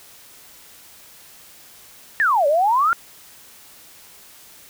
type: exponential two-way sweep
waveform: sine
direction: down then up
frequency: 1864 to 554.4 to 1429 Hz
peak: -14 dBFS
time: 2.2-2.93 s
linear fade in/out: 0 ms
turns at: 2.47 s
effects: white hiss -46 dBFS RMS until 4.69 s